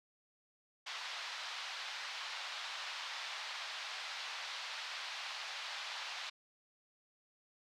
white band-pass noise, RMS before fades -44 dBFS, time 0.86-6.3 s, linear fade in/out 10 ms, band 740 to 4500 Hz, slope 24 dB/octave, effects none

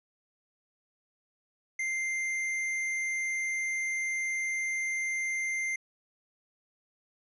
sine tone with tanh clipping, 2093 Hz, C7, in tune, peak -31 dBFS, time 1.79-5.76 s, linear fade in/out 5 ms, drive 12 dB, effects low-pass 10000 Hz 12 dB/octave

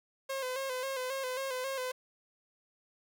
sawtooth tone with vibrato, 523.3 Hz, C5, in tune, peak -30 dBFS, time 0.29-1.92 s, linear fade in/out 10 ms, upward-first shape square, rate 3.7 Hz, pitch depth 51 cents each way, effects none

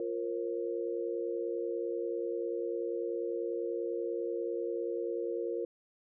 sine chord, F suspended fourth, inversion none, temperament equal with one note detuned, 349.2 / 466.2 / 536.4 Hz, F4 / Bb4 / C5, 0 / 0 / +43 cents, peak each -36 / -35 / -40 dBFS, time 0-5.65 s, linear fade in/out 2 ms, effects none

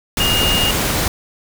sine tone in noise, 2843 Hz, F7, 30 cents sharp, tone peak -16 dBFS, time 0.2-0.71 s, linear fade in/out 2 ms, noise pink, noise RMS -18 dBFS, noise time 0.17-1.08 s, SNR -1 dB, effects none

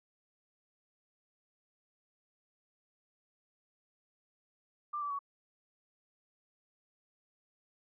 sine tone with pitch steps, 1187 / 1158 / 1123 Hz, D6 / D6 / C#6, +18 / -25 / +22 cents, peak -34 dBFS, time 4.93-5.191 s, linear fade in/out 10 ms, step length 87 ms, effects none

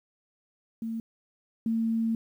sine tone pair in turn, 226.2 / 226.2 Hz, A3 / A3, +48 / +48 cents, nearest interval unison, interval 0 cents, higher neither, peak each -30 / -24 dBFS, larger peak second, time 0.82-1 / 1.66-2.15 s, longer second, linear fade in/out 2 ms, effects 10-bit

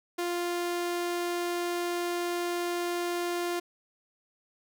sawtooth tone, 349.2 Hz, F4, in tune, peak -25 dBFS, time 0.18-3.6 s, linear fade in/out 10 ms, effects none

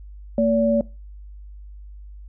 sine tone pair together, 227.3 / 572.8 Hz, A#3 / D5, -43 / -43 cents, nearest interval octave + major third, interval 1600 cents, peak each -18 dBFS, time 0.38-0.81 s, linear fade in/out 2 ms, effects noise-tail reverb RT60 0.3 s tail -22 dB re dry + added 50 Hz sine -37 dBFS peak until 2.28 s

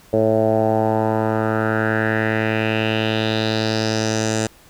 10% pulse tone with low-pass filter sweep, 110 Hz, A2, in tune, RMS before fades -19 dBFS, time 0.13-4.47 s, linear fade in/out 5 ms, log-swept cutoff 540 to 7400 Hz, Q 3.5, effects pink hiss -49 dBFS RMS until 4.69 s

